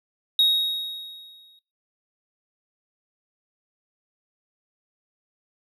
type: tone with exponential decay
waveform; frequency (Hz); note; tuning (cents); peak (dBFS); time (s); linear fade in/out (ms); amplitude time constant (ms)
triangle; 3769; A#7; +18; -12; 0.39-1.59; 2; 260
effects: noise-tail reverb RT60 0.3 s tail -22 dB re dry + tanh soft clip ceiling -8 dBFS